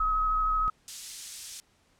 sine tone with vibrato, 1274 Hz, D#6, 41 cents sharp, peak -24 dBFS, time 0-0.7 s, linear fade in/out 5 ms, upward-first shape sine, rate 13 Hz, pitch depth 13 cents each way
triangle tone, 31.32 Hz, B0, 25 cents sharp, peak -30 dBFS, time 0-0.68 s, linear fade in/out 0 ms
pink high-pass noise, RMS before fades -39 dBFS, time 0.88-1.6 s, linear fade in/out 0 ms, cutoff 5300 Hz, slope 12 dB/octave
effects pink hiss -66 dBFS RMS until 1.99 s + low-pass 9000 Hz 12 dB/octave

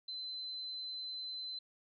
sine tone, 4055 Hz, B7, 45 cents sharp, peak -40 dBFS, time 0.08-1.59 s, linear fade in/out 5 ms, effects none

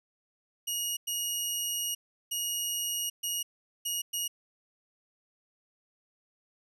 15% pulse tone bursts at uneven times, 2880 Hz, F#7, 47 cents flat, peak -23 dBFS, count 6, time 0.67-0.97 / 1.07-1.95 / 2.31-3.1 / 3.23-3.43 / 3.85-4.02 / 4.13-4.28 s, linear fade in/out 10 ms, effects none

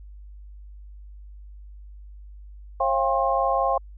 sine tone cluster, 539 / 693 / 798 / 1067 Hz, C#5 / F5 / G5 / C6, -49 / -14 / +31 / +34 cents, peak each -25 dBFS, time 2.8-3.78 s, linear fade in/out 5 ms, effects added 50 Hz sine -40 dBFS peak until 3.97 s

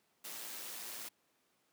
white noise with amplitude modulation, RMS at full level -44 dBFS, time 0.24-1.09 s, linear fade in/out 10 ms, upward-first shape sine, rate 111 Hz, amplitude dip 30%, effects pink hiss -75 dBFS RMS until 1.72 s + high-pass 200 Hz 12 dB/octave

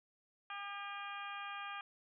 harmonic tone with a mistuned harmonic, 402.7 Hz, G4, 47 cents sharp, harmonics 2 / 3 / 4 / 5 / 6 / 7 / 8, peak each -49 / -46 / -49 / -57 / -50 / -55 / -55 dBFS, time 0.5-1.81 s, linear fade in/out 2 ms, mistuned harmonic 5, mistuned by -47 cents, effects none

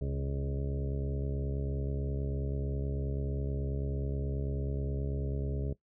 harmonic tone with a mistuned harmonic, 69.3 Hz, C#2, in tune, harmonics 1 / 2 / 3 / 4 / 5 / 6 / 7 / 8 / 9, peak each -34 / -35 / -45 / -44 / -51 / -42 / -53 / -49 / -51 dBFS, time 0.01-5.73 s, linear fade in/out 5 ms, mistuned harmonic 2, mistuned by -40 cents, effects noise-tail reverb RT60 0.1 s tail -18 dB re dry

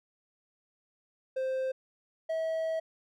triangle tone pair in turn, 523.3 / 645.7 Hz, C5 / E5, 0 / -36 cents, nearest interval major third, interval 364 cents, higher second, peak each -27 dBFS, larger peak neither, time 1.36-1.72 / 2.29-2.8 s, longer second, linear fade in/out 10 ms, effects none

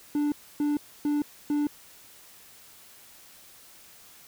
triangle tone bursts, 293.7 Hz, D4, in tune, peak -21 dBFS, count 4, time 0.15-1.67 s, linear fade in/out 2 ms, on 170 ms, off 280 ms, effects white hiss -52 dBFS RMS until 4.27 s

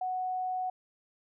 sine tone, 740 Hz, F#5, in tune, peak -30 dBFS, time 0.01-0.7 s, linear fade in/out 5 ms, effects none

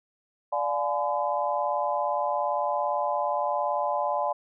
sine chord, D diminished seventh, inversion none, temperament just, 587.3 / 704.8 / 845.8 / 1014.9 Hz, D5 / F5 / Ab5 / Cb6, 0 / +16 / +31 / +47 cents, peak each -29 / -31 / -29 / -30 dBFS, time 0.52-4.33 s, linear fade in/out 10 ms, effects none

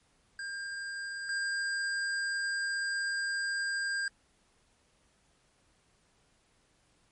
square tone pair in turn, 1602 / 1602 Hz, G6 / G6, +37 / +37 cents, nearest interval unison, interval 0 cents, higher neither, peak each -37 / -31 dBFS, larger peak second, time 0.39-1.29 / 1.29-4.08 s, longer second, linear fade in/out 2 ms, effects pink hiss -69 dBFS RMS until 7.11 s + MP3 48 kbps

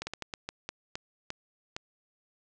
slowing click train, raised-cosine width 0.2 ms, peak -18 dBFS, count 10, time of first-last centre 0.02-1.765 s, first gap 50 ms, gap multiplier 1.32, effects resampled to 22050 Hz + 8-bit

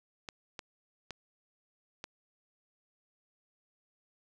clicks, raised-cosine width 0.2 ms, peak -23 dBFS, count 4, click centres 0.288 / 0.592 / 1.107 / 2.041 s, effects none

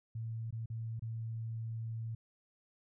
sine tone with dropouts, 113.2 Hz, A2, 50 cents sharp, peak -37 dBFS, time 0.15-2.15 s, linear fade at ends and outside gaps 5 ms, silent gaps 0.508-0.525 / 0.659-0.7 / 0.995-1.021 s, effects none

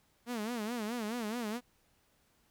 sawtooth tone with vibrato, 226.5 Hz, A#3, 50 cents flat, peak -31 dBFS, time 0.26-1.61 s, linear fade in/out 50 ms, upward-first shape sine, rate 4.7 Hz, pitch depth 150 cents each way, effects pink hiss -71 dBFS RMS until 2.5 s

